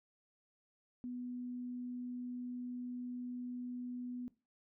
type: tone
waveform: sine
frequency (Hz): 246.9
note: B3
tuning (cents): 0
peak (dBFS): -40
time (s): 1.04-4.28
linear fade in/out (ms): 0
effects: noise-tail reverb RT60 0.3 s tail -19 dB re dry